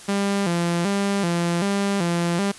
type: tone with vibrato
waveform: sawtooth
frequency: 185 Hz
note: F#3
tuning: in tune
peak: -16 dBFS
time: 0.08-2.52 s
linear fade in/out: 10 ms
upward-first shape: square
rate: 1.3 Hz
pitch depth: 130 cents each way
effects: white hiss -42 dBFS RMS until 2.58 s + resampled to 24000 Hz